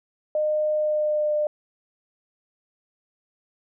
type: tone with pitch glide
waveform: sine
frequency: 610 to 600.9 Hz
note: D#5 to D5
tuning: -34 to +40 cents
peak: -20 dBFS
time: 0.35-1.47 s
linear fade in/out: 2 ms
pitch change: -26 cents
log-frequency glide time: 0.75-1.34 s
effects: none